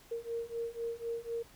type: beating tone pair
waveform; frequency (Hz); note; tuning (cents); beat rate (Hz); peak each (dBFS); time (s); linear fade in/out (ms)
sine; 462.2 / 466.2; A#4 / A#4; -15 / 0; 4; -39 / -38; 0.11-1.43; 10
effects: pink hiss -59 dBFS RMS until 1.55 s